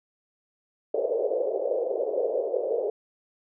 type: band-pass noise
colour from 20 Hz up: white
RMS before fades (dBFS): -27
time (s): 0.94-2.9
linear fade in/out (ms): 5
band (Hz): 430 to 560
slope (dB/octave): 48
effects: none